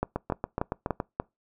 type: two click trains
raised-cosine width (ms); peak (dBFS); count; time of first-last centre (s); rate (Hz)
1; -14 / -12; 7 / 5; 0.16-1.002 / 0.03-1.2; 7.13 / 3.42
effects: noise-tail reverb RT60 0.2 s tail -24 dB re dry